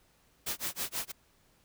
white noise with tremolo, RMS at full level -33 dBFS, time 0.46-1.12 s, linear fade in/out 10 ms, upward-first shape sine, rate 6.2 Hz, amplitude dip 100%, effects pink hiss -67 dBFS RMS until 1.64 s

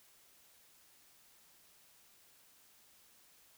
silence, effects white hiss -65 dBFS RMS until 3.57 s

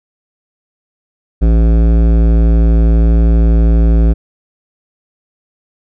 sine tone with hard clipping, 56.2 Hz, A1, 37 cents sharp, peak -8 dBFS, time 1.41-4.14 s, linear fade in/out 20 ms, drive 15 dB, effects none

